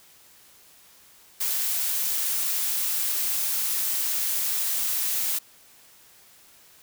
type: noise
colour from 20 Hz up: blue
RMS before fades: -26 dBFS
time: 1.4-5.39 s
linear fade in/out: 10 ms
effects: white hiss -54 dBFS RMS until 6.82 s